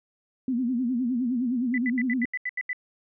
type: tone with vibrato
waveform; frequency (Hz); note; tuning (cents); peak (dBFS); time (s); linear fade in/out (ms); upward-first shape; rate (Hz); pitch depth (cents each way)
sine; 246.9; B3; 0; -23; 0.48-2.25; 2; sine; 9.7; 120
type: tone bursts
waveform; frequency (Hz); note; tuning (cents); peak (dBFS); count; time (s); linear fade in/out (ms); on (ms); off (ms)
sine; 1995; B6; +17; -26; 9; 1.74-2.731; 2; 39; 80
effects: none